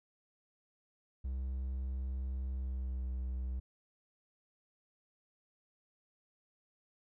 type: tone with pitch glide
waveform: triangle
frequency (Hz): 65.1 to 63.39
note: C2 to B1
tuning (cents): -8 to +46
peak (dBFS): -33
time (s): 1.24-3.6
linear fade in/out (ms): 10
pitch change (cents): -46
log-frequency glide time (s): 2.53-3.08
effects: none